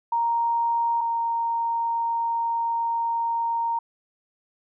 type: tone pair in turn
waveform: sine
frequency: 932.3 / 927.1 Hz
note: A#5 / A#5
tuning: 0 / -10 cents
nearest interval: unison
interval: 10 cents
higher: first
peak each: -20 / -22 dBFS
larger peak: first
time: 0.12-1.01 / 1.01-3.79 s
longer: second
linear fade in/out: 5 ms
effects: none